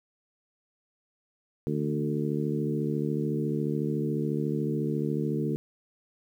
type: harmonic tone with a mistuned harmonic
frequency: 74 Hz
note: D2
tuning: 14 cents sharp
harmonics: 2 / 3 / 4 / 5 / 6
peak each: -30 / -32 / -33 / -34 / -35 dBFS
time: 1.67-5.56 s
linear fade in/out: 0 ms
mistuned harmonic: 2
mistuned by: +17 cents
effects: 10-bit